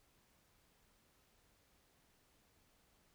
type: silence
effects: pink hiss -73 dBFS RMS until 3.14 s